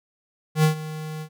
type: tone with ADSR envelope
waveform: square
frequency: 155.56 Hz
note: D#3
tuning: in tune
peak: -14 dBFS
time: 0.55-1.29 s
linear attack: 86 ms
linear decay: 110 ms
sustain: -17 dB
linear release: 75 ms
effects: none